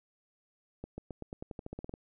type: accelerating click train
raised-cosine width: 2 ms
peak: -27 dBFS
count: 14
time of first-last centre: 0.84-1.939 s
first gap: 140 ms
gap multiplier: 0.91
effects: none